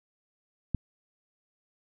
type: click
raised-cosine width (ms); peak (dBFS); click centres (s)
5; -15; 0.747
effects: none